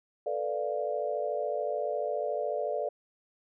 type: chord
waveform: sine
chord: B half-diminished seventh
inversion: third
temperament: equal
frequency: 440 / 493.9 / 587.3 / 698.5 Hz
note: A4 / B4 / D5 / F5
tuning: 0 / 0 / 0 / 0 cents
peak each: -35 / -36 / -32 / -36 dBFS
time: 0.26-2.89 s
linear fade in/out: 5 ms
effects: none